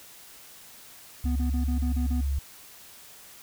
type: tone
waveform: sine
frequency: 69.3 Hz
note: C#2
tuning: in tune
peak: -24 dBFS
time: 1.24-2.39 s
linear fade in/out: 5 ms
type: tone bursts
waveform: triangle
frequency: 246.9 Hz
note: B3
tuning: in tune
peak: -27 dBFS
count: 7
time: 1.25-2.212 s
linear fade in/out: 10 ms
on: 110 ms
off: 32 ms
effects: white hiss -49 dBFS RMS until 3.42 s